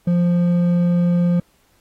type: tone with hard clipping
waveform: sine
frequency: 174.61 Hz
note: F3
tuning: in tune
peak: -15 dBFS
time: 0.07-1.4 s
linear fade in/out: 5 ms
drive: 5 dB
effects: pink hiss -60 dBFS RMS until 1.8 s + AAC 48 kbps